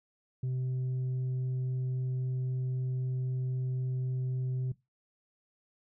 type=tone; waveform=sine; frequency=128.3 Hz; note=C3; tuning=34 cents flat; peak=-27 dBFS; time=0.43-4.72 s; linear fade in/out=5 ms; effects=noise-tail reverb RT60 0.2 s tail -20 dB re dry + tanh soft clip ceiling -29 dBFS